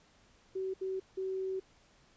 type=tone bursts at uneven times; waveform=sine; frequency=379.6 Hz; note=F#4; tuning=44 cents sharp; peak=-33 dBFS; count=3; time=0.55-0.74 / 0.81-1 / 1.17-1.6 s; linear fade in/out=10 ms; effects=pink hiss -65 dBFS RMS until 2.16 s + resampled to 16000 Hz